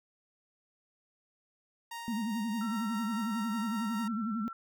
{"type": "tone with tremolo", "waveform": "sawtooth", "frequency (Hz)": 932.3, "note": "A#5", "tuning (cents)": 0, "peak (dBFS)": -35, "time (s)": [1.91, 4.08], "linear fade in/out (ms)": 5, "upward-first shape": "triangle", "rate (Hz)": 4.9, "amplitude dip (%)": 30}
{"type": "tone with vibrato", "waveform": "sine", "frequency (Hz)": 220, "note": "A3", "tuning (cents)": 0, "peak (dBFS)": -31, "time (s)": [2.08, 4.48], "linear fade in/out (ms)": 0, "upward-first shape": "sine", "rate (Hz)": 11, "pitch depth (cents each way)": 140}
{"type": "tone", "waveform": "sine", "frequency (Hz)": 1345, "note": "E6", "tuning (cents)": 34, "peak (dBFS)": -40, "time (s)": [2.61, 4.53], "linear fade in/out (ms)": 2}
{"effects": []}